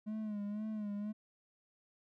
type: tone with vibrato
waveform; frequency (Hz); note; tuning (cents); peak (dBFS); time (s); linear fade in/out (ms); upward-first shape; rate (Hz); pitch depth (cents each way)
triangle; 210.5; G#3; +24; -35; 0.06-1.13; 20; sine; 2; 60
effects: none